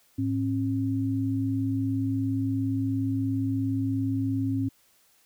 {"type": "tone pair together", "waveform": "sine", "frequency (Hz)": [107.15, 270], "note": ["A2", "C#4"], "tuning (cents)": [-45, -45], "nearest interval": "octave + major third", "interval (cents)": 1600, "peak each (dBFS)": [-28, -26], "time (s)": [0.18, 4.69], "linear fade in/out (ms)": 10, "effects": ["white hiss -63 dBFS RMS until 5.25 s"]}